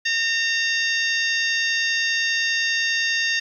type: harmonic tone with a mistuned harmonic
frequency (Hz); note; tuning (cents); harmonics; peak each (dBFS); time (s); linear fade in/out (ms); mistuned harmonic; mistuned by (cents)
915; A#5; -32; 2 / 3 / 4 / 5 / 6 / 7; -22 / -26 / -28 / -30 / -32 / -33; 0.05-3.4; 10; 5; +56
effects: 9-bit